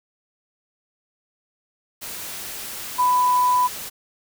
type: tone in noise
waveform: sine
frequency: 995 Hz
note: B5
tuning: 13 cents sharp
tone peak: -15 dBFS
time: 2.98-3.68 s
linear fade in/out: 20 ms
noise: white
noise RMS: -33 dBFS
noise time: 2.01-3.9 s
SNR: +15 dB
effects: none